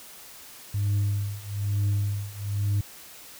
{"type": "tone with tremolo", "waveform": "sine", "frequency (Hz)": 101.5, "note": "G#2", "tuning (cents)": -39, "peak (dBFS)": -18, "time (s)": [0.74, 2.81], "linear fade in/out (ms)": 5, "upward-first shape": "triangle", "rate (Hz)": 1.1, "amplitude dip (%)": 95, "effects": ["tanh soft clip ceiling -20 dBFS", "white hiss -46 dBFS RMS until 3.39 s"]}